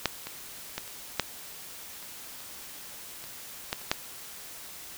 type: clicks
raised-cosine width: 0.2 ms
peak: -6 / -19 / -14 / -26 / -6 / -29 / -28 / -24 / -11 / -28 / -6 dBFS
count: 11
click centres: 0.057 / 0.27 / 0.78 / 0.878 / 1.197 / 2.027 / 2.405 / 3.24 / 3.729 / 3.815 / 3.915 s
effects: white hiss -44 dBFS RMS until 4.97 s